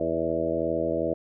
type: harmonic tone with a mistuned harmonic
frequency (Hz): 82.41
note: E2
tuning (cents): 0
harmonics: 1 / 2 / 3 / 4 / 5 / 6 / 7 / 8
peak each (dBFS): -40 / -37 / -36 / -30 / -34 / -30 / -30 / -31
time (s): 0-1.14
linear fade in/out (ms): 5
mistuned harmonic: 8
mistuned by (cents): -26
effects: none